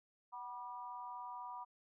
sine tone with amplitude modulation, 974 Hz, B5, 24 cents flat, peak -40 dBFS, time 0.32-1.65 s, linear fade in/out 20 ms, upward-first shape sine, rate 224 Hz, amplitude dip 95%, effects none

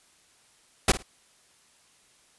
pink noise with echo, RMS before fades -18 dBFS, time 0.88-0.92 s, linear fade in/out 5 ms, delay 53 ms, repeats 2, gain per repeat -14 dB, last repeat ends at 1.026 s, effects white hiss -61 dBFS RMS until 2.38 s + resampled to 24000 Hz

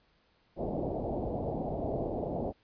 white low-pass noise, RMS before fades -34 dBFS, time 0.56-2.53 s, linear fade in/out 50 ms, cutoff 730 Hz, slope 48 dB/octave, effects pink hiss -69 dBFS RMS until 2.63 s + resampled to 11025 Hz

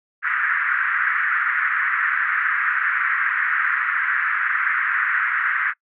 white band-pass noise, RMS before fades -21 dBFS, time 0.22-5.74 s, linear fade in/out 50 ms, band 1300 to 1900 Hz, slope 48 dB/octave, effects noise-tail reverb RT60 0.1 s tail -25 dB re dry

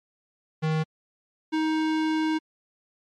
square tone pair in turn, 157.2 / 314.4 Hz, D#3 / D#4, +18 / +18 cents, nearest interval octave, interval 1200 cents, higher second, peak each -23 dBFS, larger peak neither, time 0.62-0.84 / 1.52-2.39 s, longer second, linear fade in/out 20 ms, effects low-pass 4000 Hz 12 dB/octave + MP3 64 kbps

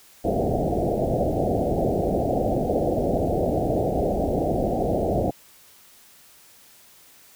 white low-pass noise, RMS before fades -23 dBFS, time 0.24-5.31 s, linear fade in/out 10 ms, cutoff 750 Hz, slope 96 dB/octave, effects white hiss -52 dBFS RMS until 7.35 s

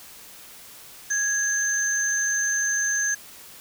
sine tone pair together, 1661.2 / 6277 Hz, G#6 / G8, 0 / +1 cents, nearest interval octave + major seventh, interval 2301 cents, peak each -24 dBFS, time 1.1-3.15 s, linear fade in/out 10 ms, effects white hiss -45 dBFS RMS until 3.6 s

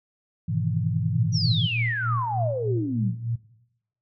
sine chord, E major seventh, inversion first, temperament just, 103.01 / 123.61 / 154.51 / 164.81 Hz, G#2 / B2 / D#3 / E3, -14 / +2 / -12 / 0 cents, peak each -28 dBFS, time 0.48-1.67 s, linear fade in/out 10 ms
sine tone with tremolo, 116.54 Hz, A#2, in tune, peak -23 dBFS, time 1.14-3.36 s, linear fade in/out 10 ms, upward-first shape sine, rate 3.3 Hz, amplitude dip 75%
sine exponential sweep, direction down, 5920 to 163.6 Hz, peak -25 dBFS, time 1.32-3.15 s, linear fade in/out 50 ms
effects noise-tail reverb RT60 0.8 s tail -17 dB re dry

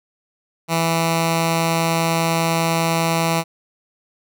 10% pulse tone with notch filter, 165 Hz, E3, 2 cents sharp, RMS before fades -19 dBFS, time 0.68-3.44 s, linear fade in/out 50 ms, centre 400 Hz, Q 1.3, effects none

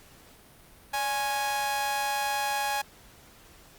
sawtooth tone with amplitude modulation, 830.6 Hz, G#5, in tune, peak -20 dBFS, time 0.93-2.82 s, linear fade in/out 10 ms, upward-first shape sine, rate 254 Hz, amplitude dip 65%, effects pink hiss -54 dBFS RMS until 3.78 s + Opus 48 kbps

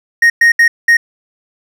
triangle tone bursts at uneven times, 1864.7 Hz, A#6, in tune, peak -3 dBFS, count 4, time 0.22-0.3 / 0.41-0.52 / 0.59-0.68 / 0.88-0.97 s, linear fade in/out 5 ms, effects none

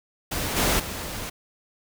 pink noise with level steps, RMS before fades -28 / -22 / -33 dBFS, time 0.31-1.3 s, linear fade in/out 10 ms, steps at 0.56 / 0.79 s, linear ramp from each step 10 ms, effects none

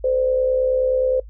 sine tone with amplitude modulation, 514 Hz, C5, 31 cents flat, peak -13 dBFS, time 0.04-1.2 s, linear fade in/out 5 ms, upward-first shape sine, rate 69.6 Hz, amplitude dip 60%, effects noise-tail reverb RT60 0.1 s tail -20 dB re dry + added 52 Hz sine -36 dBFS peak until 1.29 s

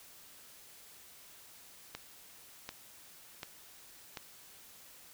click train, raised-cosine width 0.2 ms, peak -23 dBFS, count 4, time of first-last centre 1.95-4.172 s, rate 1.35 Hz, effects white hiss -56 dBFS RMS until 5.13 s

